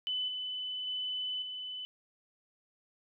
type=tone with level steps; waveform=sine; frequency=3008 Hz; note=F#7; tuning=28 cents sharp; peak=-31 / -35 / -33 / -38 dBFS; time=0.07-1.85 s; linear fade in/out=0 ms; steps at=0.28 / 0.87 / 1.42 s; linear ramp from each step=2 ms; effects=none